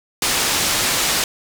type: low-pass noise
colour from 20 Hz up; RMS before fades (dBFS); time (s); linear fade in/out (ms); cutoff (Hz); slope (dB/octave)
white; -19; 0.22-1.24; 2; 7900; 12
effects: none